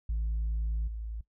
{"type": "tone with level steps", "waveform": "sine", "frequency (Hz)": 55, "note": "A1", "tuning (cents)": 0, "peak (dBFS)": [-26, -34], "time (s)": [0.09, 1.21], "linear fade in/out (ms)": 5, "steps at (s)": 0.87, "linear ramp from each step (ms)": 10, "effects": ["noise-tail reverb RT60 0.1 s tail -18 dB re dry", "tanh soft clip ceiling -26 dBFS"]}